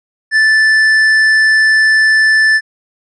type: tone with tanh clipping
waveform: sine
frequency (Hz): 1756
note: A6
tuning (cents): -4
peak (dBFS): -8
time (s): 0.31-2.61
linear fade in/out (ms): 50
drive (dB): 8
effects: resampled to 22050 Hz